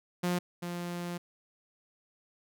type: tone pair in turn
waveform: sawtooth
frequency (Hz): 177.4 / 174.55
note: F3 / F3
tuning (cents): +27 / -1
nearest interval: unison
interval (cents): 28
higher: first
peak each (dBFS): -24 / -31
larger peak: first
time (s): 0.23-0.39 / 0.62-1.18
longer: second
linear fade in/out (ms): 10
effects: none